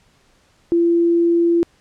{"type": "tone", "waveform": "sine", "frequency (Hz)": 340, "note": "F4", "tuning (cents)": -46, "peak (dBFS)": -12, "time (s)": [0.72, 1.63], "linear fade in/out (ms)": 0, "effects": ["pink hiss -57 dBFS RMS until 1.8 s", "low-pass 8000 Hz 12 dB/octave"]}